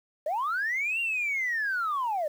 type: linear two-way sweep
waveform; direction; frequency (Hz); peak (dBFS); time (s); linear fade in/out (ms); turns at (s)
sine; up then down; 572 to 2794 to 572; -25; 0.26-2.28; 5; 1
effects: tanh soft clip ceiling -22 dBFS + 9-bit